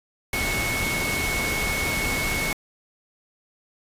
sine tone in noise, 2200 Hz, C#7, 14 cents flat, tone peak -26 dBFS, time 0.33-2.53 s, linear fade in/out 2 ms, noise pink, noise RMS -27 dBFS, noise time 0.33-2.53 s, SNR -2 dB, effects resampled to 32000 Hz

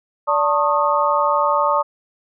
sine tone cluster, 582 / 894 / 1089 / 1241 Hz, D5 / A5 / C#6 / D#6, -16 / +27 / -31 / -5 cents, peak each -20 dBFS, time 0.27-1.83 s, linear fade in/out 20 ms, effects none

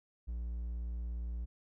triangle tone, 58.6 Hz, A#1, 10 cents sharp, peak -34 dBFS, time 0.27-1.46 s, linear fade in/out 20 ms, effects none

